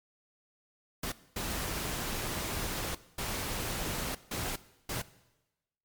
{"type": "noise bursts at uneven times", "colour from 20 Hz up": "pink", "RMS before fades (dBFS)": -35, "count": 5, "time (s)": [[1.03, 1.12], [1.36, 2.95], [3.18, 4.15], [4.31, 4.56], [4.89, 5.02]], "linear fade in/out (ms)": 5, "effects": ["noise-tail reverb RT60 1.0 s tail -18 dB re dry", "MP3 96 kbps"]}